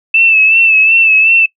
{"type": "tone with vibrato", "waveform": "sine", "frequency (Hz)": 2637, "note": "E7", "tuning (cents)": 0, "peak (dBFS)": -5, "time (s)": [0.14, 1.46], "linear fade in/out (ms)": 5, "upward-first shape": "sine", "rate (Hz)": 2.7, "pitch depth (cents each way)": 46, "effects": ["noise-tail reverb RT60 0.1 s tail -21 dB re dry"]}